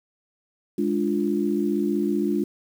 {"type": "chord", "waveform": "sine", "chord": "D diminished", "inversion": "second", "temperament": "equal", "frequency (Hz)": [207.7, 293.7, 349.2], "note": ["Ab3", "D4", "F4"], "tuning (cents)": [0, 0, 0], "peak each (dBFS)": -25, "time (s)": [0.78, 2.44], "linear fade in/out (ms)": 5, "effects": ["8-bit"]}